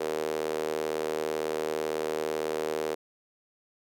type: tone with high-pass filter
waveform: sawtooth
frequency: 78 Hz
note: D#2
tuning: 5 cents sharp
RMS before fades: -31 dBFS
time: 0-2.95 s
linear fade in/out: 10 ms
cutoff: 440 Hz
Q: 4.2
effects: none

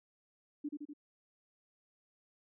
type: tone with echo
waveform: sine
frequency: 293.7 Hz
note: D4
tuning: in tune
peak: -35 dBFS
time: 0.64-0.69 s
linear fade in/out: 10 ms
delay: 82 ms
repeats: 3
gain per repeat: -3 dB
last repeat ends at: 0.936 s
effects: none

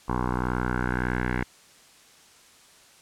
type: tone with low-pass filter sweep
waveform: 10% pulse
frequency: 61.74 Hz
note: B1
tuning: in tune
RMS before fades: -27 dBFS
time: 0.08-1.44 s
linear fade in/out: 10 ms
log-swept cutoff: 1100 to 1900 Hz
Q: 4.3
effects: white hiss -54 dBFS RMS until 3.01 s + low-pass 9000 Hz 12 dB/octave

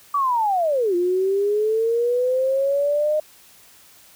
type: linear two-way sweep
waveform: sine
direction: down then up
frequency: 1166 to 346.4 to 616 Hz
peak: -17 dBFS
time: 0.14-3.2 s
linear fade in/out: 5 ms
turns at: 0.95 s
effects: white hiss -50 dBFS RMS until 4.15 s

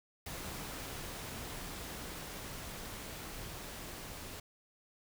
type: noise with level ramp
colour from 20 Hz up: pink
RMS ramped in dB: -43 to -46 dBFS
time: 0.26-4.4 s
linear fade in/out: 5 ms
effects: none

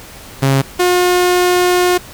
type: tone pair in turn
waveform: sawtooth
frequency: 135.9 / 358.8 Hz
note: C#3 / F4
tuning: -34 / +47 cents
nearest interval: octave + perfect fourth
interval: 1681 cents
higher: second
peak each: -6 dBFS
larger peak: neither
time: 0.42-0.62 / 0.79-1.98 s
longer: second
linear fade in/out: 10 ms
effects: pink hiss -35 dBFS RMS until 2.13 s

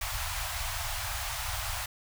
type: band-stop noise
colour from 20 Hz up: pink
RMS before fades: -34 dBFS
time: 0.01-1.86 s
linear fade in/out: 5 ms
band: 110 to 670 Hz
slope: 48 dB/octave
effects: none

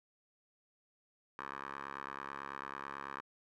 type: tone with band-pass filter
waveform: 10% pulse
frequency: 69.1 Hz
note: C#2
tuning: 5 cents flat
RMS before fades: -45 dBFS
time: 1.39-3.21 s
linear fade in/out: 0 ms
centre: 1300 Hz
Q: 3.6
effects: none

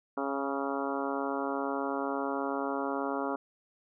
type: harmonic tone with a mistuned harmonic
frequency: 138.3 Hz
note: C#3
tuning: 4 cents flat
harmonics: 2 / 3 / 4 / 5 / 6 / 7 / 8 / 9 / 10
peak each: -35 / -37 / -38 / -39 / -40 / -40 / -41 / -42 / -42 dBFS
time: 0.17-3.36 s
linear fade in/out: 5 ms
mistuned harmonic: 8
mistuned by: +18 cents
effects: none

